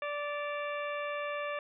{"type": "harmonic tone with a mistuned harmonic", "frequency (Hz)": 584, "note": "D5", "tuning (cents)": -10, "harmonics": [1, 2, 3, 4, 5, 6], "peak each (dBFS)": [-36, -39, -42, -43, -47, -53], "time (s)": [0.02, 1.59], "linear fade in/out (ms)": 2, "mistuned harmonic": 5, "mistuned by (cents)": -96, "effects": []}